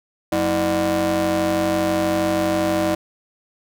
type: ring-modulated tone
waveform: 35% pulse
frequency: 138.59 Hz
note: C#3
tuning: in tune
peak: -13 dBFS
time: 0.32-2.95 s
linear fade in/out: 5 ms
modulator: 462 Hz
effects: none